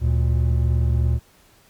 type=tone pair together; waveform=triangle; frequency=73.42 / 116.55 Hz; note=D2 / A#2; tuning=0 / 0 cents; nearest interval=minor sixth; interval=800 cents; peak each=-16 / -19 dBFS; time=0-1.2 s; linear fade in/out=50 ms; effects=pink hiss -55 dBFS RMS until 1.69 s + Opus 48 kbps